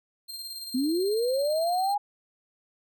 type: tone with tremolo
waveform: sawtooth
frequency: 4186 Hz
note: C8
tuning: in tune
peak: -32 dBFS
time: 0.28-1.95 s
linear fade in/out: 20 ms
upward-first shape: square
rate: 18 Hz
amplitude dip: 35%
type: linear sweep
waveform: sine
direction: up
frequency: 242.2 to 830.6 Hz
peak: -23 dBFS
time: 0.74-1.98 s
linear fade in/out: 10 ms
effects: none